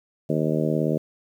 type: harmonic tone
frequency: 77.78 Hz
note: D#2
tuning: in tune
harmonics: 2 / 3 / 4 / 5 / 6 / 7 / 8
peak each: -25 / -27 / -28 / -29 / -30 / -30 / -31 dBFS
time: 0.29-0.98 s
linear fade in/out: 10 ms
effects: 9-bit